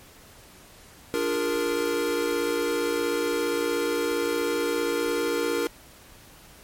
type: chord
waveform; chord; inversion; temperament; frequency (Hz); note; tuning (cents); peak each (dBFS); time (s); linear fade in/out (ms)
square; Bb dominant seventh; first; equal with one note detuned; 293.7 / 349.2 / 409.1 / 466.2; D4 / F4 / Ab4 / Bb4; 0 / 0 / -26 / 0; -32 / -31 / -33 / -27; 1.14-5.67; 0
effects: pink hiss -50 dBFS RMS until 6.63 s + MP3 64 kbps